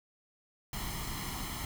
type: noise with comb filter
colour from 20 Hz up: pink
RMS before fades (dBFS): -38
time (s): 0.73-1.65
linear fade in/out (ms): 2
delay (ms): 0.96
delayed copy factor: +0.7
effects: none